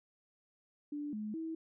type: tone with pitch steps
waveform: sine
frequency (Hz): 293.1 / 212.7 / 323.5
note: D4 / G#3 / E4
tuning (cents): -3 / +42 / -32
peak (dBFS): -37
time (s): 0.92-1.55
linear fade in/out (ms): 5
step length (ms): 210
effects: none